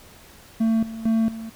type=tone with tremolo; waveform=triangle; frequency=224.3 Hz; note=A3; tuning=34 cents sharp; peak=-15 dBFS; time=0.6-1.5 s; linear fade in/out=10 ms; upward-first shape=square; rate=2.2 Hz; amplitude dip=80%; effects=pink hiss -48 dBFS RMS until 1.55 s